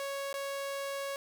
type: tone with dropouts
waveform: sawtooth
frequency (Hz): 554.4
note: C#5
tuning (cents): 0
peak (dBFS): -31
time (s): 0-1.16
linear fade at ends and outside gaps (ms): 1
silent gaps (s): 0.329-0.34
effects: none